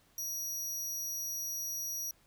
sawtooth tone, 5770 Hz, F#8, 44 cents flat, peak -33 dBFS, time 0.18-2.11 s, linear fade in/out 2 ms, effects pink hiss -67 dBFS RMS until 2.26 s

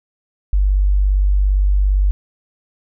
sine tone, 48.75 Hz, G1, 9 cents flat, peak -11 dBFS, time 0.53-2.11 s, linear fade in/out 0 ms, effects none

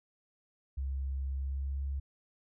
sine tone with pitch glide, 67.5 to 68.88 Hz, C#2 to C#2, -45 to -10 cents, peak -32 dBFS, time 0.77-2 s, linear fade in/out 10 ms, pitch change +35 cents, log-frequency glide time 1.35-1.83 s, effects none

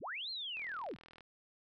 sine linear two-way sweep, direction up then down, 44.72 to 4285 to 44.72 Hz, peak -39 dBFS, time 0-0.97 s, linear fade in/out 50 ms, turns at 0.3 s
click train, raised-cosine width 0.3 ms, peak -39 dBFS, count 27, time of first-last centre 0.57-1.207 s, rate 40.8 Hz
effects none

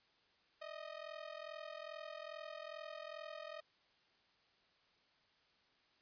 sawtooth ring-modulated tone, 622.3 Hz, D#5, in tune, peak -40 dBFS, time 0.61-3.61 s, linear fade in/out 10 ms, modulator 21.2 Hz, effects white hiss -73 dBFS RMS until 6.01 s + resampled to 11025 Hz

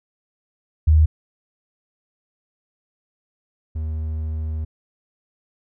sine / triangle tone pair in turn, 77.78 / 78.41 Hz, D#2 / D#2, 0 / +14 cents, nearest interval unison, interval 14 cents, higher second, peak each -10 / -21 dBFS, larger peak first, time 0.87-1.06 / 3.75-4.65 s, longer second, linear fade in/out 10 ms, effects none

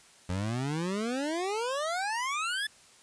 25% pulse exponential sweep, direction up, 87.31 to 1760 Hz, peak -26 dBFS, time 0.29-2.67 s, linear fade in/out 5 ms, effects white hiss -57 dBFS RMS until 3.02 s + resampled to 22050 Hz

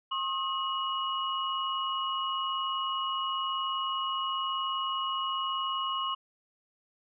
sine tone cluster, 1075 / 1256 / 2910 Hz, C6 / D#6 / F#7, +47 / +16 / -29 cents, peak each -31 / -38 / -34 dBFS, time 0.11-6.15 s, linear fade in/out 10 ms, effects none

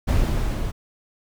brown noise with level ramp, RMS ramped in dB -18 to -26 dBFS, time 0.07-0.72 s, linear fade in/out 20 ms, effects none

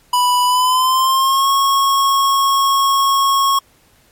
square tone with pitch glide, 987.8 to 1096 Hz, B5 to C#6, 0 to -20 cents, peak -12 dBFS, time 0.13-3.59 s, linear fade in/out 5 ms, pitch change +180 cents, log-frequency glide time 0.44-1.49 s, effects pink hiss -53 dBFS RMS until 4.11 s + MP3 64 kbps

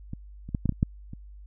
clicks, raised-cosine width 5 ms, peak -21 / -26 / -14 / -13 / -10 / -28 / -9 / -25 dBFS, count 8, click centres 0.134 / 0.49 / 0.548 / 0.657 / 0.693 / 0.723 / 0.829 / 1.134 s, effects added 50 Hz sine -43 dBFS peak until 1.46 s

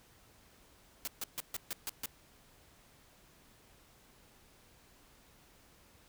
white noise bursts, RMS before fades -38 dBFS, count 7, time 1.05-2.058 s, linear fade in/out 0 ms, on 24 ms, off 140 ms, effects pink hiss -63 dBFS RMS until 6.08 s

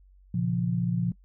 sine chord, Bb minor, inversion none, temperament equal with one note detuned, 118.44 / 138.59 / 174.61 Hz, Bb2 / Db3 / F3, +28 / 0 / 0 cents, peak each -29 / -32 / -26 dBFS, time 0.34-1.12 s, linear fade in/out 5 ms, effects noise-tail reverb RT60 0.1 s tail -22 dB re dry + added 47 Hz sine -53 dBFS peak until 1.24 s

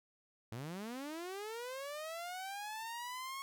sawtooth linear sweep, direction up, 105.4 to 1100 Hz, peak -38 dBFS, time 0.52-3.42 s, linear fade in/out 0 ms, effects none

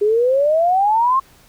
sine exponential sweep, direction up, 405 to 1089 Hz, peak -12 dBFS, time 0.01-1.2 s, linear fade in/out 10 ms, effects pink hiss -50 dBFS RMS until 1.48 s

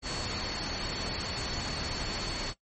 sine tone in noise, 4422 Hz, C#8, 5 cents flat, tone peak -38 dBFS, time 0.02-2.54 s, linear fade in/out 50 ms, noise pink, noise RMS -35 dBFS, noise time 0.02-2.54 s, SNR -6 dB, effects noise-tail reverb RT60 0.1 s tail -17 dB re dry + MP3 32 kbps

